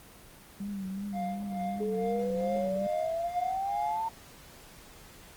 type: tone with vibrato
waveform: sine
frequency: 196 Hz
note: G3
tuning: in tune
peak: -33 dBFS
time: 0.6-2.87 s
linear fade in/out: 5 ms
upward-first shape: triangle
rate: 2.7 Hz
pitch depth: 79 cents each way
type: tone with tremolo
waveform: triangle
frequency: 702 Hz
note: F5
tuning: 9 cents sharp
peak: -30 dBFS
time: 1.12-4.12 s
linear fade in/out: 50 ms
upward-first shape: sine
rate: 2.3 Hz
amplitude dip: 85%
type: exponential sweep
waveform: sine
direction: up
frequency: 420 to 912 Hz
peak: -29 dBFS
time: 1.8-4.09 s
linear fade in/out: 10 ms
effects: pink hiss -52 dBFS RMS until 5.36 s + Opus 24 kbps